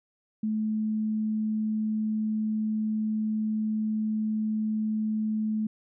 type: tone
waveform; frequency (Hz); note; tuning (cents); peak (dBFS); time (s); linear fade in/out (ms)
sine; 216.3; A3; -29; -25; 0.43-5.67; 5
effects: none